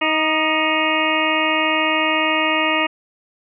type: harmonic tone with a mistuned harmonic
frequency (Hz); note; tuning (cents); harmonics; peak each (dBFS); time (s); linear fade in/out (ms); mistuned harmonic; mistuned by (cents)
313.9; D#4; +15; 1 / 2 / 3 / 4 / 6 / 7 / 8 / 9; -24 / -24 / -24 / -24 / -24 / -24 / -24 / -24; 0.01-2.87; 10; 4; -30
effects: none